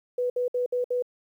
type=tone bursts; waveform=sine; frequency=493.9 Hz; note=B4; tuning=in tune; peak=-23 dBFS; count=5; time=0.18-1.024 s; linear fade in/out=5 ms; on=120 ms; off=61 ms; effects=10-bit